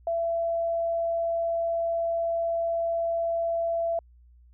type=tone; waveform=sine; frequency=671 Hz; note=E5; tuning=31 cents sharp; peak=-24 dBFS; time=0.07-3.99 s; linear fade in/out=2 ms; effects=added 60 Hz sine -52 dBFS peak until 4.53 s